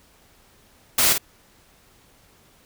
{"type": "noise with echo", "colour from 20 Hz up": "white", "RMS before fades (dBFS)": -18, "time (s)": [0.98, 1.13], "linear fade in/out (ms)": 5, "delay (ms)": 51, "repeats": 1, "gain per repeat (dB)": -6, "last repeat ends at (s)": 1.181, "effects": ["pink hiss -56 dBFS RMS until 2.65 s"]}